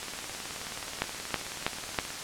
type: two click trains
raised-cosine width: 0.3 ms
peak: -22 / -9 dBFS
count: 40 / 4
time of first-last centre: 0.03-2.104 / 1.02-1.988 s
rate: 18.8 / 3.1 Hz
effects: white hiss -37 dBFS RMS until 2.23 s + low-pass 8000 Hz 12 dB/octave